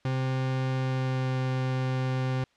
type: tone with pitch glide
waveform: 40% pulse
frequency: 130.81 to 129.76 Hz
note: C3 to C3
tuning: 0 to -14 cents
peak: -25 dBFS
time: 0.05-2.44 s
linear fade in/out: 2 ms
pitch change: -14 cents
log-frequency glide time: 0.76-1.37 s
effects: white hiss -66 dBFS RMS until 2.56 s + low-pass 4000 Hz 12 dB/octave